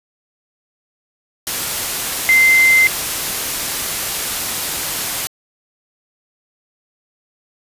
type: tone in noise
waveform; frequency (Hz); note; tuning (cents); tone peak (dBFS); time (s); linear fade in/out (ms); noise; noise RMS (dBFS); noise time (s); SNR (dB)
sine; 2078; C7; -12; -8; 2.29-2.87; 0; white; -21; 1.47-5.27; +10
effects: resampled to 32000 Hz